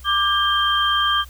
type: tone cluster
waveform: sine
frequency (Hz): 1179 / 1606 / 3164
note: D6 / G6 / G7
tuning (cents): +6 / +41 / +15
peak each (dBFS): -19 / -23 / -20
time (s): 0.04-1.25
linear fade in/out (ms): 50
effects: added 64 Hz sine -38 dBFS peak until 1.29 s + white hiss -49 dBFS RMS until 1.29 s